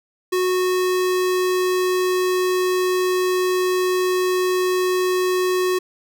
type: tone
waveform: square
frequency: 367 Hz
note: F#4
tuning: 14 cents flat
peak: -18 dBFS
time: 0.32-5.79 s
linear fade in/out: 10 ms
effects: none